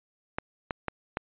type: clicks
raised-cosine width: 0.5 ms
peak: -14 dBFS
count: 4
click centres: 0.385 / 0.708 / 0.883 / 1.171 s
effects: resampled to 8000 Hz